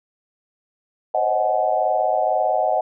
sine tone cluster, 520 / 542 / 626 / 741 / 849 Hz, C5 / C#5 / D#5 / F#5 / G#5, -11 / -39 / +10 / +2 / +38 cents, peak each -29 / -29 / -21 / -20 / -26 dBFS, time 1.14-2.81 s, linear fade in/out 5 ms, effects none

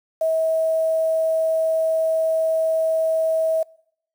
sine tone with quantisation, 644 Hz, E5, 41 cents flat, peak -17 dBFS, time 0.21-3.63 s, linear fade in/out 5 ms, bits 7, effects noise-tail reverb RT60 0.7 s tail -24 dB re dry

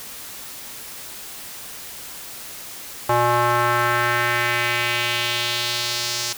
square tone with band-pass filter sweep, 120 Hz, B2, 49 cents flat, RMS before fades -21 dBFS, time 3.09-6.33 s, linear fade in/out 5 ms, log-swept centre 910 to 5700 Hz, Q 1.9, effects white hiss -36 dBFS RMS until 6.37 s

